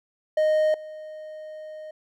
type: tone with level steps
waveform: triangle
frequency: 619 Hz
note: D#5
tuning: 9 cents flat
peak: -16 / -34 dBFS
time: 0.37-1.91 s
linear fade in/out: 5 ms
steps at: 0.74 s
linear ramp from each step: 2 ms
effects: none